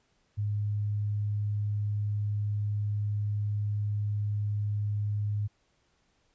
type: tone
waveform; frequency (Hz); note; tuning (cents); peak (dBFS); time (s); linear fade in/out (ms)
sine; 103.83; G#2; 0; -27; 0.37-5.48; 20
effects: pink hiss -71 dBFS RMS until 6.34 s + resampled to 16000 Hz